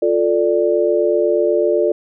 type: chord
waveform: sine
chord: D minor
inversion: first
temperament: just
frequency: 352.4 / 440.5 / 587.3 Hz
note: F4 / A4 / D5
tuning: +16 / +2 / 0 cents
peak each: -17 dBFS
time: 0.02-1.92 s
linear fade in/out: 5 ms
effects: none